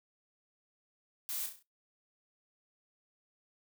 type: noise with echo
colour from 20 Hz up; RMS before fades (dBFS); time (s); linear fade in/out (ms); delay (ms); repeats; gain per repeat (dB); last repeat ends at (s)
blue; -38; 1.29-1.46; 0; 33; 5; -6; 1.625
effects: noise-tail reverb RT60 0.2 s tail -19 dB re dry